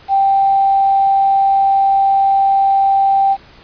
sine tone with quantisation, 784 Hz, G5, in tune, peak -9 dBFS, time 0.08-3.37 s, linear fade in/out 50 ms, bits 6, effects pink hiss -43 dBFS RMS until 3.63 s + resampled to 11025 Hz

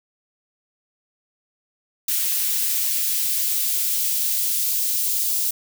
blue noise with high-pass filter sweep, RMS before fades -22 dBFS, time 2.08-5.51 s, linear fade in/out 5 ms, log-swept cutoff 1800 to 4000 Hz, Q 0.77, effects none

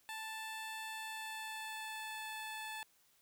15% pulse tone with pitch glide, 880 to 871.9 Hz, A5 to A5, 0 to -16 cents, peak -36 dBFS, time 0.09-2.83 s, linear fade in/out 0 ms, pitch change -16 cents, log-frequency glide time 0.85-2.29 s, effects white hiss -71 dBFS RMS until 3.21 s

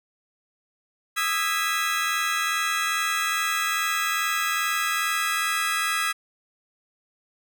30% pulse chord, E major seventh, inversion third, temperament just, 1236.1 / 1318.5 / 1648.1 / 1977.8 Hz, D#6 / E6 / G#6 / B6, -12 / 0 / -14 / +2 cents, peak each -26 dBFS, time 1.16-6.13 s, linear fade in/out 20 ms, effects none

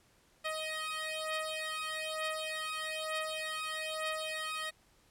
10% pulse beating tone pair, 627 / 628.1 Hz, D#5 / D#5, +13 / +16 cents, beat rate 1.1 Hz, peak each -30 dBFS, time 0.44-4.71 s, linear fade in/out 20 ms, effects pink hiss -67 dBFS RMS until 5.1 s + low-pass 12000 Hz 12 dB/octave

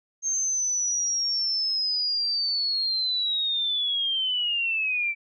sine linear sweep, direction down, 6410 to 2317 Hz, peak -23 dBFS, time 0.22-5.15 s, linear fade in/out 50 ms, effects none

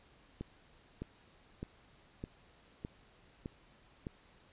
click train, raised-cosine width 3 ms, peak -27 dBFS, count 7, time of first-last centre 0.41-4.069 s, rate 1.64 Hz, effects pink hiss -64 dBFS RMS until 4.52 s + resampled to 8000 Hz

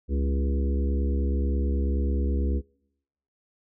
harmonic tone with a mistuned harmonic, 69.3 Hz, C#2, in tune, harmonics 1 / 3 / 4 / 5 / 6 / 7, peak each -23 / -33 / -35 / -37 / -39 / -40 dBFS, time 0.08-2.62 s, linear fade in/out 50 ms, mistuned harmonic 6, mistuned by -31 cents, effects noise-tail reverb RT60 0.8 s tail -25 dB re dry

